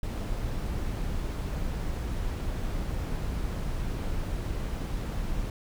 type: noise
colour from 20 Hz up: brown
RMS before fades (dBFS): -31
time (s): 0.03-5.5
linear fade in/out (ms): 2
effects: none